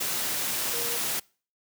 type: tone in noise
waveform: sine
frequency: 472.3 Hz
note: A#4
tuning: 23 cents sharp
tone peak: -36 dBFS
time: 0.73-0.97 s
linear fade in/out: 10 ms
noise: white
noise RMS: -29 dBFS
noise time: 0-1.2 s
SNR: -10 dB
effects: noise-tail reverb RT60 0.4 s tail -25 dB re dry + high-pass 100 Hz 12 dB/octave